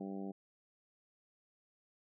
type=harmonic tone; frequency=97.7 Hz; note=G2; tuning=5 cents flat; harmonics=2 / 3 / 4 / 5 / 6 / 7 / 8; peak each=-42 / -46 / -48 / -54 / -56 / -54 / -55 dBFS; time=0-0.32 s; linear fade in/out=10 ms; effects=none